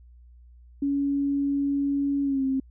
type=tone with pitch glide; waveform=sine; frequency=280.9 to 266.2 Hz; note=C#4 to C4; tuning=+23 to +30 cents; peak=-22 dBFS; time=0.82-2.6 s; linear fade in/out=5 ms; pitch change=-93 cents; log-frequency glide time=2.23-2.44 s; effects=added 60 Hz sine -48 dBFS peak until 2.7 s